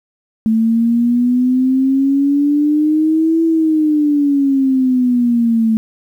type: exponential two-way sweep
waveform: sine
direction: up then down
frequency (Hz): 220 to 329.6 to 220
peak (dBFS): -10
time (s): 0.46-5.77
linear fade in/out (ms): 0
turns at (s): 3.43
effects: 8-bit